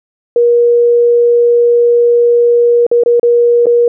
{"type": "tone with dropouts", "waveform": "sine", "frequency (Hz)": 476.1, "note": "A#4", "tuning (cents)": 37, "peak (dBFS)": -5, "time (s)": [0.36, 3.88], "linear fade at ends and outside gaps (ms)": 2, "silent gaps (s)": [[2.866, 2.914], [3.036, 3.06], [3.197, 3.23], [3.658, 3.667]], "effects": []}